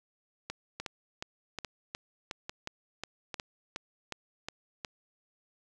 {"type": "two click trains", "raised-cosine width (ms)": 0.2, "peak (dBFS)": [-19, -20], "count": [13, 4], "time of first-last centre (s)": [[0.5, 4.848], [0.8, 3.342]], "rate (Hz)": [2.76, 1.18], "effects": []}